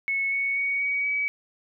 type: tone with pitch steps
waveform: sine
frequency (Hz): 2200 / 2219 / 2238 / 2258 / 2278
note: C#7 / C#7 / C#7 / C#7 / C#7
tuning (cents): -14 / +1 / +16 / +31 / +47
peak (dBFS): -23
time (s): 0.08-1.28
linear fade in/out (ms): 0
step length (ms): 240
effects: none